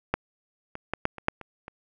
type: clicks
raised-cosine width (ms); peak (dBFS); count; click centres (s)
0.5; -8 / -21 / -12 / -8 / -24 / -6 / -25 / -24; 8; 0.14 / 0.754 / 0.936 / 1.054 / 1.183 / 1.284 / 1.413 / 1.681
effects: none